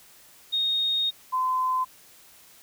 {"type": "tone pair in turn", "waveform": "sine", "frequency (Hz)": [3716, 1025.1], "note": ["A#7", "C6"], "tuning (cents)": [-6, -36], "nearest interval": "octave + minor seventh", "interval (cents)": 2230, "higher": "first", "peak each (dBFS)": -22, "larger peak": "neither", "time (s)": [[0.52, 1.11], [1.32, 1.85]], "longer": "first", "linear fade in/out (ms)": 20, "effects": ["white hiss -53 dBFS RMS until 2.62 s"]}